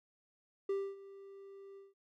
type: tone with ADSR envelope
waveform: triangle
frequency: 393.5 Hz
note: G4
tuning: 7 cents sharp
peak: -29 dBFS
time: 0.69-1.94 s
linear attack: 5 ms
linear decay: 260 ms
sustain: -19 dB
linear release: 170 ms
effects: none